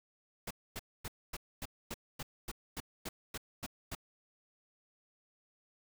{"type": "noise bursts", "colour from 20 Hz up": "pink", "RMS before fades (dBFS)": -41, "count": 13, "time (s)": [0.47, 3.951], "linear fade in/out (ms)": 5, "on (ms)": 37, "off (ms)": 250, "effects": []}